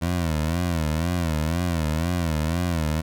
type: tone with vibrato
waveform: 20% pulse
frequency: 82.41 Hz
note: E2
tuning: in tune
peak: -17 dBFS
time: 0.01-3.02 s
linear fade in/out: 20 ms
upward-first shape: sine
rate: 2 Hz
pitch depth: 130 cents each way
effects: none